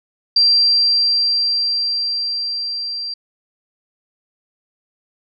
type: tone with level ramp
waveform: sine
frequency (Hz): 4720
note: D8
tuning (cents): +8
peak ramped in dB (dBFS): -9 to -23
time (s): 0.36-3.14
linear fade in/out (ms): 5
effects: none